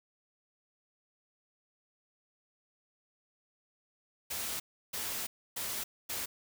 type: noise bursts at uneven times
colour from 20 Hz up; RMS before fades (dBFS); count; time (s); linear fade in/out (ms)
white; -37; 4; 4.3-4.6 / 4.93-5.27 / 5.56-5.84 / 6.09-6.26; 10
effects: none